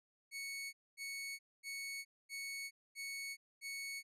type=tone bursts; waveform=sawtooth; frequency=2217 Hz; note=C#7; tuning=in tune; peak=-39 dBFS; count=6; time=0.31-4.03 s; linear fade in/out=50 ms; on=420 ms; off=240 ms; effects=resampled to 32000 Hz